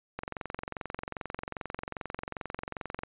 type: click train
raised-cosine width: 0.5 ms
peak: -20 dBFS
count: 65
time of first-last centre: 0.19-3.034 s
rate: 22.5 Hz
effects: resampled to 8000 Hz